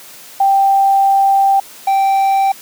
sine / triangle tone pair in turn, 785 / 780.6 Hz, G5 / G5, +2 / -8 cents, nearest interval unison, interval 10 cents, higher first, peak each -8 dBFS, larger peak neither, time 0.4-1.6 / 1.87-2.52 s, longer first, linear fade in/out 5 ms, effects white hiss -37 dBFS RMS until 2.61 s + high-pass 150 Hz 12 dB/octave

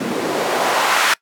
white noise with band-pass filter sweep, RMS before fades -18 dBFS, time 0-1.14 s, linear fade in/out 5 ms, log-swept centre 230 to 1500 Hz, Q 1.3, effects noise-tail reverb RT60 0.1 s tail -22 dB re dry + high-pass 150 Hz 12 dB/octave

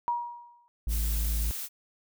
sine tone with exponential decay, 954 Hz, A#5, 40 cents sharp, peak -23 dBFS, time 0.08-0.68 s, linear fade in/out 0 ms, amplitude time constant 130 ms
triangle tone, 55 Hz, A1, in tune, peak -24 dBFS, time 0.87-1.51 s, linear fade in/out 0 ms
blue noise, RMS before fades -36 dBFS, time 0.88-1.69 s, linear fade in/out 50 ms
effects none

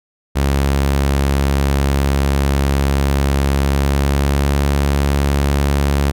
sawtooth tone with pitch glide, 69.3 to 70.47 Hz, C#2 to C#2, 0 to +29 cents, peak -9 dBFS, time 0.35-6.12 s, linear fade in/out 20 ms, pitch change +29 cents, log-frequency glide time 3.67-4.66 s, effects none

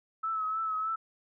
sine tone with vibrato, 1298 Hz, E6, 27 cents flat, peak -29 dBFS, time 0.23-0.96 s, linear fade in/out 10 ms, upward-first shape triangle, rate 3.3 Hz, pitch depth 43 cents each way, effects none

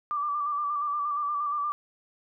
sine tone with vibrato, 1173 Hz, D6, 2 cents flat, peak -26 dBFS, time 0.11-1.72 s, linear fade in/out 0 ms, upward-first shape square, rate 8.5 Hz, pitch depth 33 cents each way, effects none

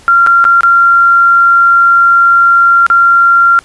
sine tone with dropouts, 1380 Hz, F6, 21 cents flat, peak -3 dBFS, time 0.08-3.59 s, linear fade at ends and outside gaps 0 ms, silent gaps 0.264-0.271 / 0.442-0.451 / 0.608-0.633 / 2.865-2.901 s, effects pink hiss -40 dBFS RMS until 3.64 s + resampled to 24000 Hz

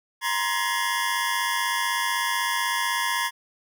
25% pulse tone cluster, 948 / 1044 / 1697 Hz, A#5 / C6 / G#6, +29 / -4 / +37 cents, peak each -24 dBFS, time 0.21-3.31 s, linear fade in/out 50 ms, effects none

